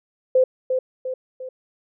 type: tone with echo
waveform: sine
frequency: 515 Hz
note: C5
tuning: 28 cents flat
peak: -12 dBFS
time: 0.35-0.44 s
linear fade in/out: 5 ms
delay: 350 ms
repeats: 3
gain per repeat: -6 dB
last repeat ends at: 1.49 s
effects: none